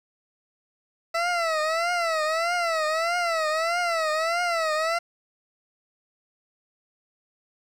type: tone with vibrato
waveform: 20% pulse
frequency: 660 Hz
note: E5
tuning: 2 cents sharp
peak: -18 dBFS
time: 1.14-4.99 s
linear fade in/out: 10 ms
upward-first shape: triangle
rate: 1.6 Hz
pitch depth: 140 cents each way
effects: low-pass 7000 Hz 12 dB/octave + 8-bit